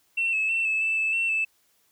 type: tone with pitch steps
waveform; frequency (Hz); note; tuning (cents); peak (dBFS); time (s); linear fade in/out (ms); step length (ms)
sine; 2705 / 2597 / 2689 / 2609 / 2641 / 2622 / 2700 / 2630; E7 / E7 / E7 / E7 / E7 / E7 / E7 / E7; +44 / -26 / +34 / -18 / +3 / -10 / +41 / -5; -21; 0.17-1.45; 10; 160
effects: tanh soft clip ceiling -18 dBFS + white hiss -66 dBFS RMS until 1.91 s